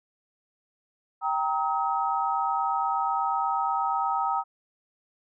sine chord, Eb major, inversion first, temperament equal with one note detuned, 784 / 932.3 / 1273.6 Hz, G5 / Bb5 / Eb6, 0 / 0 / +40 cents, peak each -28 dBFS, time 1.21-4.44 s, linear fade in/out 50 ms, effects none

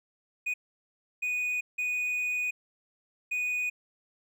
triangle tone bursts at uneven times, 2477 Hz, D#7, 8 cents flat, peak -26 dBFS, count 4, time 0.46-0.54 / 1.22-1.61 / 1.78-2.51 / 3.31-3.7 s, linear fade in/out 10 ms, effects none

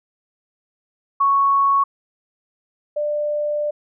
sine tone pair in turn, 1108.7 / 593.8 Hz, C#6 / D5, 0 / +19 cents, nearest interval major seventh, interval 1081 cents, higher first, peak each -13 / -19 dBFS, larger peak first, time 1.2-1.84 / 2.96-3.71 s, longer second, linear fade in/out 10 ms, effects none

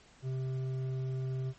sine tone with hard clipping, 130.81 Hz, C3, in tune, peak -34 dBFS, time 0.22-1.54 s, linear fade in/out 50 ms, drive 7 dB, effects pink hiss -60 dBFS RMS until 1.58 s + MP3 32 kbps

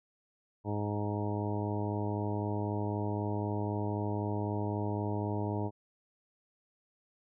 harmonic tone with a mistuned harmonic, 103.9 Hz, G#2, 1 cent sharp, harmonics 1 / 2 / 3 / 4 / 5 / 6 / 7 / 8 / 9, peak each -34 / -39 / -38 / -40 / -46 / -43 / -46 / -45 / -43 dBFS, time 0.64-5.71 s, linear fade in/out 50 ms, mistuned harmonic 8, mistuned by +23 cents, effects none

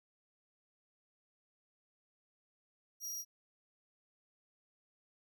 sawtooth tone, 5710 Hz, F8, 37 cents sharp, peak -37 dBFS, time 3-3.25 s, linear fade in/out 50 ms, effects none

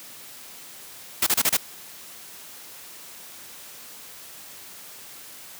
white noise bursts, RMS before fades -20 dBFS, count 5, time 1.22-1.57 s, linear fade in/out 5 ms, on 46 ms, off 30 ms, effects white hiss -43 dBFS RMS until 5.59 s + high-pass 100 Hz 12 dB/octave

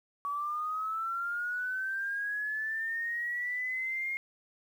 sine linear sweep, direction up, 1132 to 2143 Hz, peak -31 dBFS, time 0.25-4.17 s, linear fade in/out 0 ms, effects 10-bit

